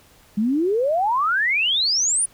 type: exponential sweep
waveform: sine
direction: up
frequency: 200 to 9956 Hz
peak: -17 dBFS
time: 0.37-2.26 s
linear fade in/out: 10 ms
effects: pink hiss -53 dBFS RMS until 2.33 s